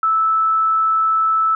sine tone, 1312 Hz, E6, 9 cents flat, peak -13 dBFS, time 0.03-1.55 s, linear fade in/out 2 ms, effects none

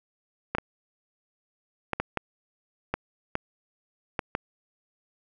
clicks, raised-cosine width 0.5 ms, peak -11 dBFS, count 9, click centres 0.55 / 0.584 / 1.933 / 2 / 2.173 / 2.94 / 3.354 / 4.192 / 4.351 s, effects none

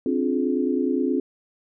sine chord, D half-diminished seventh, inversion third, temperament just, 264.3 / 293.7 / 352.4 / 422.9 Hz, C4 / D4 / F4 / Ab4, +18 / 0 / +16 / +31 cents, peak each -23 / -27 / -26 / -28 dBFS, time 0.06-1.2 s, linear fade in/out 2 ms, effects none

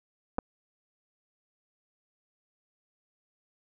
clicks, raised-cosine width 1 ms, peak -16 dBFS, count 2, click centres 0.384 / 0.388 s, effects none

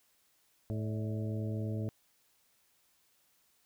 harmonic tone with a mistuned harmonic, 108.2 Hz, A2, 29 cents flat, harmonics 1 / 2 / 3 / 4 / 5 / 6, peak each -34 / -40 / -44 / -46 / -48 / -50 dBFS, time 0.7-1.89 s, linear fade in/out 0 ms, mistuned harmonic 5, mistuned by +76 cents, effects white hiss -71 dBFS RMS until 3.65 s

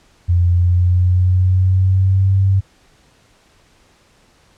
sine tone with pitch glide, 87.6 to 96.64 Hz, F2 to G2, +6 to -24 cents, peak -10 dBFS, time 0.28-2.61 s, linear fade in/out 20 ms, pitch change +170 cents, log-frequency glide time 0.49-2.35 s, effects pink hiss -53 dBFS RMS until 4.57 s + low-pass 8000 Hz 12 dB/octave

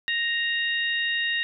harmonic tone, 932.3 Hz, A#5, in tune, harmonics 2 / 3 / 4, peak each -25 / -29 / -31 dBFS, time 0.08-1.43 s, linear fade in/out 0 ms, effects none

